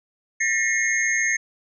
sine tone cluster, 1794 / 1914 / 2147 / 6420 Hz, A6 / A#6 / C7 / G8, +33 / +45 / +44 / +40 cents, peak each -25 / -26 / -23 / -26 dBFS, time 0.4-1.37 s, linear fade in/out 10 ms, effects none

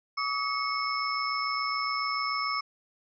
sine tone cluster, 1141 / 1268 / 2193 / 5270 Hz, C#6 / D#6 / C#7 / E8, +50 / +32 / -19 / -1 cents, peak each -31 / -34 / -34 / -34 dBFS, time 0.17-2.61 s, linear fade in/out 10 ms, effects none

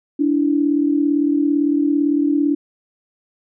sine tone pair together, 289.2 / 327 Hz, D4 / E4, -27 / -14 cents, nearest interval major second, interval 213 cents, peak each -15 / -20 dBFS, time 0.19-2.55 s, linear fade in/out 10 ms, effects none

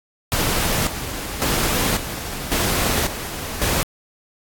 pink noise with tremolo, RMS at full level -20 dBFS, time 0.32-3.83 s, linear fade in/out 0 ms, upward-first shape square, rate 0.91 Hz, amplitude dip 65%, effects AAC 64 kbps

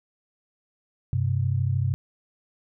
sine tone pair together, 96.88 / 130 Hz, G2 / C3, -20 / -11 cents, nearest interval perfect fourth, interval 509 cents, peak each -24 / -24 dBFS, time 1.13-1.94 s, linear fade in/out 0 ms, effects none

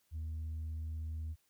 sine tone, 79.1 Hz, D#2, 29 cents sharp, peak -35 dBFS, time 0.11-1.36 s, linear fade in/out 50 ms, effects tanh soft clip ceiling -36 dBFS + white hiss -75 dBFS RMS until 1.49 s

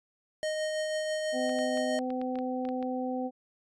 square tone with tremolo, 620 Hz, D#5, 6 cents flat, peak -29 dBFS, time 0.43-1.99 s, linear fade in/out 0 ms, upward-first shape triangle, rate 6.1 Hz, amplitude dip 30%
harmonic tone, 254.6 Hz, C4, 47 cents flat, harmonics 1 / 2 / 3, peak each -32 / -35 / -37 dBFS, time 1.32-3.31 s, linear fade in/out 50 ms
clicks, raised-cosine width 0.3 ms, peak -30 dBFS, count 10, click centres 1.494 / 1.588 / 1.774 / 2.104 / 2.215 / 2.356 / 2.388 / 2.652 / 2.689 / 2.827 s
effects resampled to 22050 Hz

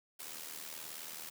white noise with amplitude modulation, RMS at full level -43 dBFS, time 0.19-1.3 s, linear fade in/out 10 ms, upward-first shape sine, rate 78.7 Hz, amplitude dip 65%, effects high-pass 150 Hz 12 dB/octave

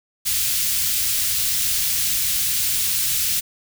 white band-stop noise, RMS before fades -21 dBFS, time 0.25-3.41 s, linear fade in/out 20 ms, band 120 to 2700 Hz, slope 12 dB/octave, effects none

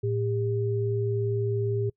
sine tone pair together, 112.2 / 400.5 Hz, A2 / G4, +34 / +37 cents, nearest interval octave + minor seventh, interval 2203 cents, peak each -26 / -28 dBFS, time 0.03-1.9 s, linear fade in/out 10 ms, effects noise-tail reverb RT60 0.1 s tail -25 dB re dry

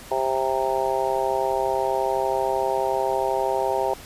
harmonic tone, 132.1 Hz, C3, 17 cents sharp, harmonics 3 / 4 / 5 / 6 / 7, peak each -27 / -27 / -27 / -27 / -27 dBFS, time 0.11-3.94 s, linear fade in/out 5 ms, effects pink hiss -42 dBFS RMS until 4.05 s + resampled to 32000 Hz

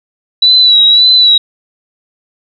sine tone with vibrato, 3930 Hz, B7, 9 cents flat, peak -3 dBFS, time 0.42-1.38 s, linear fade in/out 5 ms, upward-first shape sine, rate 1.8 Hz, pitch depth 46 cents each way, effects none

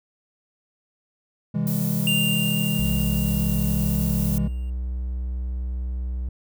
triangle chord, C augmented, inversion none, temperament just, 130.81 / 163.52 / 204.4 Hz, C3 / E3 / G#3, 0 / -14 / -27 cents, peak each -26 / -23 / -23 dBFS, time 1.54-4.48 s, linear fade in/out 10 ms
violet noise, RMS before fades -32 dBFS, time 1.67-4.38 s, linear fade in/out 0 ms
square tone with exponential decay, 2794 Hz, F7, in tune, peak -20 dBFS, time 2.07-4.7 s, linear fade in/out 2 ms, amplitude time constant 570 ms
triangle tone, 62.3 Hz, B1, 16 cents sharp, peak -23 dBFS, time 2.79-6.29 s, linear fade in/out 5 ms
effects none

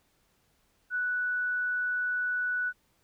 sine tone, 1480 Hz, F#6, in tune, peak -27 dBFS, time 0.9-2.73 s, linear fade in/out 50 ms, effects pink hiss -70 dBFS RMS until 3.03 s

